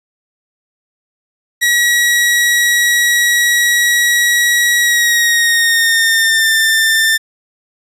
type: tone with pitch glide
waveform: sawtooth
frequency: 1917 to 1788.6 Hz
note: A#6 to A6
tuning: +48 to +28 cents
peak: -6 dBFS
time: 1.61-7.18 s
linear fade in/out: 20 ms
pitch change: -120 cents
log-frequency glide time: 4.8-6.5 s
effects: resampled to 32000 Hz